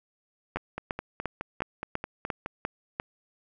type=two click trains; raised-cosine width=0.5 ms; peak=-14 / -18 dBFS; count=8 / 10; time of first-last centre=0.56-2.999 / 0.57-2.461 s; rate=2.87 / 4.76 Hz; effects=none